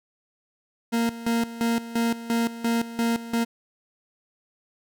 40% pulse tone with tremolo, 231.8 Hz, A#3, 10 cents flat, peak -20 dBFS, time 0.92-3.45 s, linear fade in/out 20 ms, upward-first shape square, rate 2.9 Hz, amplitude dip 80%, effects none

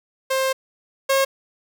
sawtooth tone pair in turn, 529 / 541.1 Hz, C5 / C#5, +19 / -42 cents, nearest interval unison, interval 39 cents, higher second, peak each -15 / -12 dBFS, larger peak second, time 0.3-0.53 / 1.09-1.25 s, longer first, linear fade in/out 10 ms, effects none

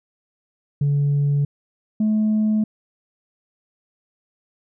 sine tone pair in turn, 143.1 / 215.1 Hz, D3 / A3, -45 / -39 cents, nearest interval perfect fifth, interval 706 cents, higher second, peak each -14 dBFS, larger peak neither, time 0.81-1.45 / 2-2.64 s, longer neither, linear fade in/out 5 ms, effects tanh soft clip ceiling -14 dBFS

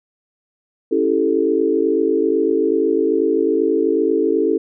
sine chord, A dominant seventh, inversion first, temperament equal, 277.2 / 329.6 / 392 / 440 Hz, C#4 / E4 / G4 / A4, 0 / 0 / 0 / 0 cents, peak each -22 / -19 / -20 / -18 dBFS, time 0.91-4.58 s, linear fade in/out 10 ms, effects none

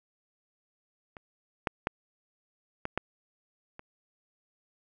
clicks, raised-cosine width 0.5 ms, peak -29 / -12 / -12 / -17 / -13 / -28 dBFS, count 6, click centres 1.168 / 1.672 / 1.871 / 2.854 / 2.976 / 3.794 s, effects none

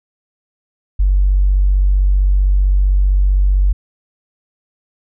triangle tone with tanh clipping, 47.76 Hz, G1, 44 cents flat, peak -9 dBFS, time 0.99-3.73 s, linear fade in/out 10 ms, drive 4 dB, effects none

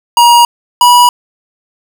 square tone pair in turn, 951 / 973.2 Hz, A#5 / B5, +34 / -26 cents, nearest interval unison, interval 40 cents, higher second, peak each -3 / -3 dBFS, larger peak neither, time 0.17-0.45 / 0.81-1.09 s, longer neither, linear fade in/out 2 ms, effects none

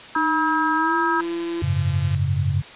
harmonic tone, 321.3 Hz, E4, 44 cents flat, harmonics 3 / 4 / 5, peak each -22 / -23 / -24 dBFS, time 0.15-1.21 s, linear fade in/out 5 ms
triangle tone with pitch glide, 308.1 to 337.9 Hz, D#4 to E4, -17 to +43 cents, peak -22 dBFS, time 0.16-1.62 s, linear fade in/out 2 ms, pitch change +160 cents, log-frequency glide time 0.74-0.96 s
click train, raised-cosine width 0.2 ms, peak -21 dBFS, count 163, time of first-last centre 1.2-2.147 s, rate 171 Hz
sine chord, F# suspended second, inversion none, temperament just, 92.5 / 104.06 / 138.75 Hz, F#2 / G#2 / C#3, 0 / +4 / +2 cents, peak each -22 / -25 / -22 dBFS, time 1.62-2.62 s, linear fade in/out 10 ms
effects white hiss -40 dBFS RMS until 2.75 s + resampled to 8000 Hz

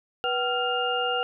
sine tone cluster, 488.8 / 760 / 1387 / 2820 Hz, B4 / F#5 / F6 / F7, -18 / +46 / -12 / +16 cents, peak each -29 dBFS, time 0.24-1.23 s, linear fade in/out 0 ms, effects none

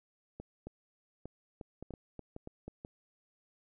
clicks, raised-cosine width 2 ms, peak -30 dBFS, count 12, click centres 0.4 / 0.67 / 1.256 / 1.612 / 1.826 / 1.907 / 1.938 / 2.193 / 2.364 / 2.474 / 2.68 / 2.849 s, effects none

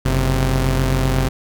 sawtooth tone pair together, 46.24 / 130.8 Hz, F#1 / C3, 0 / 0 cents, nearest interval octave + tritone, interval 1800 cents, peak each -14 dBFS, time 0.05-1.29 s, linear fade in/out 10 ms, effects none

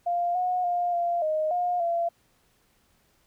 sine tone with pitch steps, 698 / 727 / 705 / 692 / 621 / 712 / 682 Hz, F5 / F#5 / F5 / F5 / D#5 / F5 / F5, -1 / -31 / +16 / -16 / -3 / +33 / -41 cents, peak -23 dBFS, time 0.06-2.09 s, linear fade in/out 10 ms, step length 290 ms, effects pink hiss -66 dBFS RMS until 3.26 s

